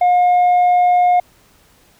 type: tone with tanh clipping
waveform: triangle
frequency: 716 Hz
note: F5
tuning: 43 cents sharp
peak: -10 dBFS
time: 0.01-1.2 s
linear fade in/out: 5 ms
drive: 7 dB
effects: pink hiss -52 dBFS RMS until 1.99 s